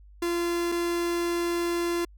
45% pulse tone pair in turn, 344.1 / 344.1 Hz, F4 / F4, -26 / -26 cents, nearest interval unison, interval 0 cents, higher neither, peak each -25 dBFS, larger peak neither, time 0.22-0.72 / 0.72-2.05 s, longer second, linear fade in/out 5 ms, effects added 50 Hz sine -48 dBFS peak until 2.17 s

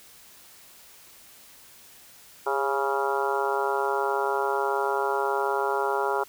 harmonic tone with a mistuned harmonic, 138.59 Hz, C#3, in tune, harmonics 3 / 4 / 5 / 6 / 7 / 8 / 9 / 10, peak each -28 / -33 / -34 / -30 / -30 / -36 / -36 / -32 dBFS, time 2.46-6.24 s, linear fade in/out 10 ms, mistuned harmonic 3, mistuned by -35 cents, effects white hiss -51 dBFS RMS until 6.28 s

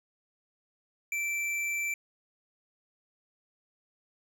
sine tone with hard clipping, 2337 Hz, D7, 9 cents flat, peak -31 dBFS, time 1.12-1.94 s, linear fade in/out 2 ms, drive 11 dB, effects none

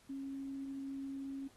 sine tone, 272.8 Hz, C#4, 28 cents flat, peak -40 dBFS, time 0.09-1.48 s, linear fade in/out 10 ms, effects pink hiss -66 dBFS RMS until 1.56 s + AAC 32 kbps

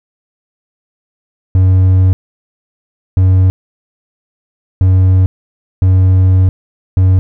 triangle tone bursts at uneven times, 93.3 Hz, F#2, 15 cents sharp, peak -3 dBFS, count 5, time 1.55-2.13 / 3.17-3.5 / 4.81-5.26 / 5.82-6.49 / 6.97-7.19 s, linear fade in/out 0 ms, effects none

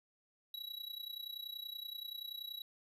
square tone with amplitude modulation, 3900 Hz, B7, 23 cents flat, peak -40 dBFS, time 0.54-2.62 s, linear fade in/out 2 ms, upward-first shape sine, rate 30.5 Hz, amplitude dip 85%, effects resampled to 32000 Hz

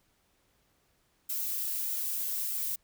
violet noise with flanger, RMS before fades -33 dBFS, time 1.29-2.76 s, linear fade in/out 10 ms, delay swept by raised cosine 1.7 to 4 ms, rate 1.6 Hz, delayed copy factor -0.6, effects pink hiss -71 dBFS RMS until 2.83 s

